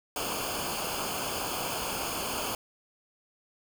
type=noise with comb filter; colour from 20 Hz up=pink; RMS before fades=-33 dBFS; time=0.16-2.55 s; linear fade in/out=2 ms; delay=0.52 ms; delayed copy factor=-0.8; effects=none